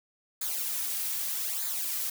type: noise with flanger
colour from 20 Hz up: blue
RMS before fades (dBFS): -32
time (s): 0.41-2.1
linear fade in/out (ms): 5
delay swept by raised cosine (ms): 0.35 to 3.55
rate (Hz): 0.81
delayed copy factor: -0.7
effects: none